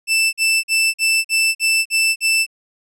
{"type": "tone bursts", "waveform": "sawtooth", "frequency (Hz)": 2654, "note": "E7", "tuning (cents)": 11, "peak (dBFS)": -10, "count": 8, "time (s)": [0.07, 2.465], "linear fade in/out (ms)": 50, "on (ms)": 260, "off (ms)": 45, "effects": ["low-pass 12000 Hz 12 dB/octave"]}